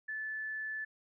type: tone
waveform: sine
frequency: 1742 Hz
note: A6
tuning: 18 cents flat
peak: -36 dBFS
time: 0.08-0.85 s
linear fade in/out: 10 ms
effects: none